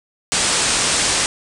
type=low-pass noise; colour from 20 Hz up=white; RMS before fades=-18 dBFS; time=0.32-1.26 s; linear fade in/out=0 ms; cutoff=9500 Hz; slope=96 dB/octave; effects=none